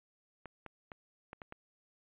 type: clicks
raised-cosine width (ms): 0.5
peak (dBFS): -30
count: 6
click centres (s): 0.457 / 0.663 / 0.918 / 1.331 / 1.418 / 1.524
effects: resampled to 8000 Hz